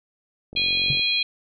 click train, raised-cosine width 2 ms, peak -26 dBFS, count 22, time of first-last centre 0.53-0.995 s, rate 45.2 Hz
harmonic tone, 821 Hz, G#5, 20 cents flat, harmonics 3 / 4 / 5, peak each -24 / -24 / -24 dBFS, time 0.56-1.23 s, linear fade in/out 5 ms
sine tone with exponential decay, 138.59 Hz, C#3, in tune, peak -19 dBFS, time 0.9-1 s, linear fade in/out 0 ms, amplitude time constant 21 ms
effects none

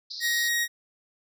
white band-pass noise, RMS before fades -37 dBFS, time 0.1-0.49 s, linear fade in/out 10 ms, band 4000 to 5200 Hz, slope 96 dB/octave
sawtooth tone, 1885 Hz, A#6, 19 cents sharp, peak -20 dBFS, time 0.2-0.68 s, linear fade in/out 50 ms
effects none

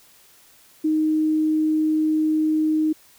sine tone, 311.1 Hz, D#4, in tune, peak -17 dBFS, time 0.84-2.93 s, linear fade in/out 10 ms, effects white hiss -53 dBFS RMS until 3.18 s

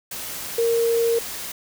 sine tone in noise, 463.3 Hz, A#4, 11 cents flat, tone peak -17 dBFS, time 0.58-1.19 s, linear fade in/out 5 ms, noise white, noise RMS -32 dBFS, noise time 0.11-1.52 s, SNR +12 dB, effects none

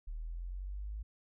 sine linear sweep, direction up, 37.64 to 53.8 Hz, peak -38 dBFS, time 0.07-1.03 s, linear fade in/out 10 ms, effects none

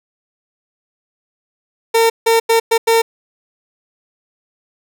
30% pulse tone bursts at uneven times, 455.9 Hz, A#4, 39 cents flat, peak -7 dBFS, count 5, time 1.94-2.1 / 2.26-2.4 / 2.49-2.6 / 2.71-2.78 / 2.87-3.02 s, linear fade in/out 10 ms, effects none

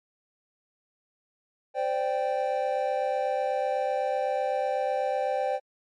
triangle chord, C suspended second, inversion none, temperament equal with one note detuned, 519.3 / 587.3 / 784 Hz, C5 / D5 / G5, -13 / 0 / 0 cents, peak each -27 / -28 / -27 dBFS, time 1.74-5.6 s, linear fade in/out 50 ms, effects MP3 48 kbps

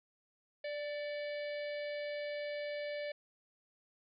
harmonic tone with a mistuned harmonic, 587.3 Hz, D5, in tune, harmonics 1 / 3 / 4 / 5 / 6 / 7 / 8, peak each -38 / -48 / -49 / -55 / -57 / -56 / -59 dBFS, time 0.64-3.12 s, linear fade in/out 5 ms, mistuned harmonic 4, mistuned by -54 cents, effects none

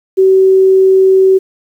sine tone, 380.7 Hz, F#4, 49 cents sharp, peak -4 dBFS, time 0.17-1.39 s, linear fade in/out 20 ms, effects 7-bit

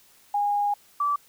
sine tone pair in turn, 819 / 1158.2 Hz, G#5 / D6, -24 / -24 cents, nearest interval tritone, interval 600 cents, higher second, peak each -21 dBFS, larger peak neither, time 0.34-0.74 / 1-1.16 s, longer first, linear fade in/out 5 ms, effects white hiss -57 dBFS RMS until 1.28 s

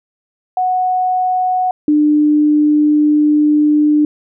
sine tone pair in turn, 737 / 299.3 Hz, F#5 / D4, -7 / +33 cents, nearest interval octave + major third, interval 1560 cents, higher first, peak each -12 / -8 dBFS, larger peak second, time 0.57-1.71 / 1.88-4.05 s, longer second, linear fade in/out 2 ms, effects none

